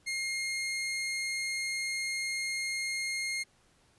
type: tone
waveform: sawtooth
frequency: 2134 Hz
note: C7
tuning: 34 cents sharp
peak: -28 dBFS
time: 0.06-3.44 s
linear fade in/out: 20 ms
effects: pink hiss -66 dBFS RMS until 3.98 s + resampled to 24000 Hz